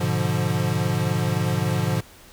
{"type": "chord", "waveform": "square", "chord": "G# diminished seventh", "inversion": "none", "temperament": "equal", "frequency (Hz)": [103.83, 123.47, 146.83, 174.61], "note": ["G#2", "B2", "D3", "F3"], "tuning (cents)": [0, 0, 0, 0], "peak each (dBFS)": -27, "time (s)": [0, 2.01], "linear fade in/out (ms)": 10, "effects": ["pink hiss -48 dBFS RMS until 2.32 s"]}